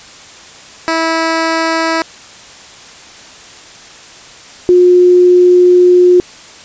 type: tone pair in turn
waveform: 10% pulse / sine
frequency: 326 / 358.6 Hz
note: E4 / F4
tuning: -19 / +46 cents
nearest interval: major second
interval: 165 cents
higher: second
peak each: -3 dBFS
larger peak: neither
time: 0.88-2.02 / 4.69-6.2 s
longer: second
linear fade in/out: 0 ms
effects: white hiss -35 dBFS RMS until 6.64 s + resampled to 16000 Hz